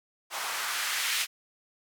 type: noise with band-pass filter sweep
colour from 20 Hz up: blue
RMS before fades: -31 dBFS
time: 0.3-1.27 s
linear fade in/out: 50 ms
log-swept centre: 880 to 2300 Hz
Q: 1.3
effects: none